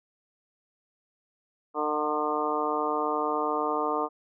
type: harmonic tone with a mistuned harmonic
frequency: 151.2 Hz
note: D#3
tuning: 49 cents flat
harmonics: 2 / 3 / 4 / 5 / 6 / 7 / 8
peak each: -34 / -31 / -35 / -33 / -34 / -32 / -32 dBFS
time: 1.74-4.09 s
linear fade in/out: 50 ms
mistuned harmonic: 5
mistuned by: -26 cents
effects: none